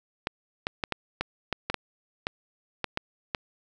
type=clicks; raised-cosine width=0.3 ms; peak=-11 dBFS; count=12; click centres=0.271 / 0.669 / 0.838 / 0.923 / 1.21 / 1.527 / 1.7 / 1.743 / 2.269 / 2.843 / 2.974 / 3.348 s; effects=none